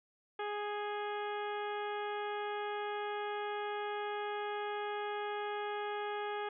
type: harmonic tone with a mistuned harmonic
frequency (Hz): 414.4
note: G#4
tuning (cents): -4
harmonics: 1 / 2 / 3 / 4 / 5 / 6 / 7 / 8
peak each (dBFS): -39 / -40 / -45 / -46 / -51 / -53 / -55 / -53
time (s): 0.39-6.49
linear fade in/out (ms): 5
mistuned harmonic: 5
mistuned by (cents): +26
effects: none